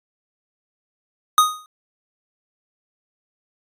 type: tone with exponential decay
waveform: square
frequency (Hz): 1244.5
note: D#6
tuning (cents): 0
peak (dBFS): -8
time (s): 1.38-1.66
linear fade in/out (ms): 1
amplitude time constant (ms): 59
effects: AAC 48 kbps